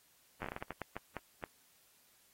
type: slowing click train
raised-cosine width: 0.5 ms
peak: -25 dBFS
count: 13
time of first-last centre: 0.42-1.438 s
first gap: 10 ms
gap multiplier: 1.35
effects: white hiss -68 dBFS RMS until 2.33 s + AAC 48 kbps